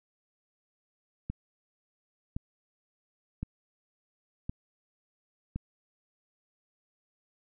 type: click train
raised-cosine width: 5 ms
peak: -21 dBFS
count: 5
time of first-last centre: 1.3-5.56 s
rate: 0.939 Hz
effects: none